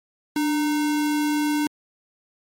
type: tone with sample-and-hold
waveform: sine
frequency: 296.2 Hz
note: D4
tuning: 15 cents sharp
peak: -19 dBFS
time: 0.36-1.67 s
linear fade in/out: 2 ms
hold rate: 1225 Hz
effects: MP3 64 kbps